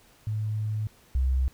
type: tone pair in turn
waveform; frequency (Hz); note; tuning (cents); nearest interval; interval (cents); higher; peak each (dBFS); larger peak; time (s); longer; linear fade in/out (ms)
sine; 107.5 / 65.04; A2 / C2; -40 / -10; major sixth; 870; first; -26 / -21; second; 0.27-0.87 / 1.15-1.48; first; 0
effects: pink hiss -58 dBFS RMS until 1.53 s